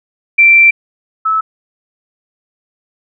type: tone pair in turn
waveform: sine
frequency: 2349 / 1303.2 Hz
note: D7 / E6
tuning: 0 / -20 cents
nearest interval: minor seventh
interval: 1020 cents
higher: first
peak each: -3 / -10 dBFS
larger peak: first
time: 0.38-0.71 / 1.25-1.41 s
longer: first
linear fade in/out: 10 ms
effects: none